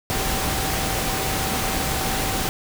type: tone in noise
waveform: sine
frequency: 770 Hz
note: G5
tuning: 31 cents flat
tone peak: -31 dBFS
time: 0.1-2.49 s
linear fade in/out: 0 ms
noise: pink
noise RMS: -24 dBFS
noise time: 0.1-2.49 s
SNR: -10 dB
effects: none